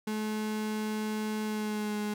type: tone with pitch glide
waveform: 35% pulse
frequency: 214.9 to 209.5 Hz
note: A3 to G#3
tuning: -41 to +15 cents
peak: -29 dBFS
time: 0.07-2.14 s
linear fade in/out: 5 ms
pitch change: -44 cents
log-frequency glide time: 1.44-1.98 s
effects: none